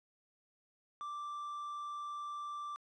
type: tone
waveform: triangle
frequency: 1174.7 Hz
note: D6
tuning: in tune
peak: -38 dBFS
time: 1.01-2.76 s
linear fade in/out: 0 ms
effects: resampled to 22050 Hz